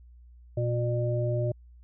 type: harmonic tone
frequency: 120 Hz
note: B2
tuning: 49 cents flat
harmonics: 1 / 3 / 5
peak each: -26 / -34 / -31 dBFS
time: 0.57-1.52 s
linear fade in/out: 5 ms
effects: added 60 Hz sine -49 dBFS peak until 1.83 s